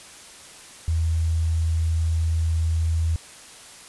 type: tone with quantisation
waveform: sine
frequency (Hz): 81.6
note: E2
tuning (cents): -17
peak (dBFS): -19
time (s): 0.88-3.16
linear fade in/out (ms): 0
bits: 8
effects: white hiss -44 dBFS RMS until 3.88 s + resampled to 24000 Hz

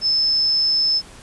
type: tone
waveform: sine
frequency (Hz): 5250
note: E8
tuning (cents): -8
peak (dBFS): -15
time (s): 0.01-1.02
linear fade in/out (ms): 50
effects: pink hiss -43 dBFS RMS until 1.22 s + resampled to 24000 Hz

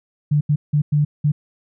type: tone bursts at uneven times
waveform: sine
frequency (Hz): 147.9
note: D3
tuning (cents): +13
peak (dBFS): -13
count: 5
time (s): 0.31-0.41 / 0.49-0.56 / 0.73-0.82 / 0.92-1.05 / 1.24-1.32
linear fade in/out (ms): 10
effects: none

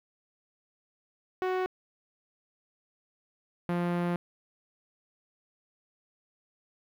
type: tone pair in turn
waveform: sawtooth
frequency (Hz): 370.6 / 174.51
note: F#4 / F3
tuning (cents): +3 / -1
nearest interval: octave + minor second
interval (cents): 1304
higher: first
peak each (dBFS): -23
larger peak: neither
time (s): 1.42-1.66 / 3.69-4.16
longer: second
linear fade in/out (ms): 0
effects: low-pass 2000 Hz 12 dB/octave + 10-bit

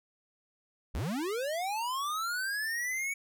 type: linear sweep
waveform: square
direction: up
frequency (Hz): 38.33 to 2252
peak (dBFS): -32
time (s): 0.94-3.14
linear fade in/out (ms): 10
effects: none

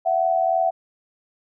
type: tone pair together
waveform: sine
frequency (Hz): 667.9 / 751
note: E5 / F#5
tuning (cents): +23 / +26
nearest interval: major second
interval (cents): 203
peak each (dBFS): -20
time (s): 0.05-0.71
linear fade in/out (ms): 20
effects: none

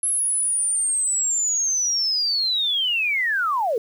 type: linear sweep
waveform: sine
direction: down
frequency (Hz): 11000 to 417.7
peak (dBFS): -19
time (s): 0.03-3.78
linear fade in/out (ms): 2
effects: 8-bit

